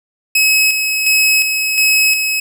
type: tone with tremolo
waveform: sawtooth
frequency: 2563 Hz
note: E7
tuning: 49 cents flat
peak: -6 dBFS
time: 0.35-2.4 s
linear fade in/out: 5 ms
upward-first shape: square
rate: 1.4 Hz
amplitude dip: 45%
effects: none